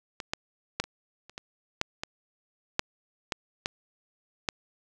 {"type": "clicks", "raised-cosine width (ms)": 0.2, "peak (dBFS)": [-18, -11, -9, -24, -30, -21, -8, -15, -6, -11, -11, -9], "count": 12, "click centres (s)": [0.202, 0.335, 0.8, 0.84, 1.296, 1.379, 1.814, 2.035, 2.794, 3.322, 3.659, 4.488], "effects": []}